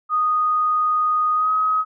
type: tone with pitch glide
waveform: sine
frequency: 1240 to 1267.5 Hz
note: D#6 to D#6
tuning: -6 to +32 cents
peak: -16 dBFS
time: 0.09-1.85 s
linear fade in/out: 50 ms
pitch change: +38 cents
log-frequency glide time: 1.35-1.51 s
effects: none